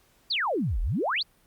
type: exponential two-way sweep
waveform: sine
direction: down then up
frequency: 4978 to 35.1 to 4942 Hz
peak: -24 dBFS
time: 0.3-1.23 s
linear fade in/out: 10 ms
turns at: 0.81 s
effects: pink hiss -63 dBFS RMS until 1.46 s + Opus 48 kbps